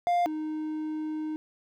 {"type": "tone pair in turn", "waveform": "triangle", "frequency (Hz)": [701, 309.6], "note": ["F5", "D#4"], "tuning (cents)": [6, -9], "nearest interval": "octave + major second", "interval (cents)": 1415, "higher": "first", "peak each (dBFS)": [-20, -28], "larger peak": "first", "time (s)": [[0.07, 0.26], [0.26, 1.36]], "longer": "second", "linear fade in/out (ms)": 0, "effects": []}